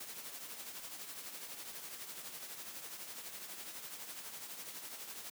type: noise with tremolo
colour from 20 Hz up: white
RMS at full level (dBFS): -45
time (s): 0-5.3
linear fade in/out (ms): 5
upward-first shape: triangle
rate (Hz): 12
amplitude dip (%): 55
effects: high-pass 150 Hz 12 dB/octave